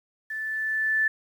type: tone with level ramp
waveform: sine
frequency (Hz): 1754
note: A6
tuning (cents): -6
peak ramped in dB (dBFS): -30 to -19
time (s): 0.3-1.08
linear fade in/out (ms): 5
effects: 9-bit